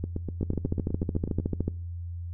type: two click trains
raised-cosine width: 3 ms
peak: -18 / -14 dBFS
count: 12 / 18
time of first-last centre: 0.04-1.4 / 0.43-1.68 s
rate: 8.09 / 13.6 Hz
effects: noise-tail reverb RT60 0.5 s tail -23 dB re dry + added 86 Hz sine -33 dBFS peak until 2.33 s